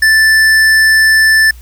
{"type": "tone with tanh clipping", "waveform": "sine", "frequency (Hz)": 1760, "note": "A6", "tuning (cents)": 0, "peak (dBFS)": -7, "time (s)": [0.02, 1.51], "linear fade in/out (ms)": 5, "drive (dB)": 15, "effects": ["added 60 Hz sine -31 dBFS peak until 1.61 s", "white hiss -45 dBFS RMS until 1.61 s"]}